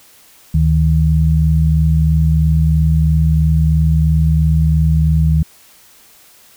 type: tone pair together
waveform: sine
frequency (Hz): 74.2 / 157.22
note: D2 / D#3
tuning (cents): +18 / +18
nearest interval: octave + minor second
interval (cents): 1300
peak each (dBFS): -12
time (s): 0.54-5.43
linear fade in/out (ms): 5
effects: white hiss -46 dBFS RMS until 6.56 s